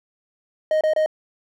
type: tone bursts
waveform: triangle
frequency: 622.3 Hz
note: D#5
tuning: in tune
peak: -14 dBFS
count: 3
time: 0.71-1.061 s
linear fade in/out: 2 ms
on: 99 ms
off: 27 ms
effects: none